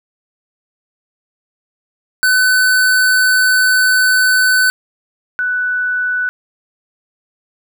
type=tone pair in turn; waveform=square / sine; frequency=1508 / 1488.1 Hz; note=F#6 / F#6; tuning=+32 / +9 cents; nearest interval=unison; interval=23 cents; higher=first; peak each=-10 / -14 dBFS; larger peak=first; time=2.23-4.7 / 5.39-6.29 s; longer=first; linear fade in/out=0 ms; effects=none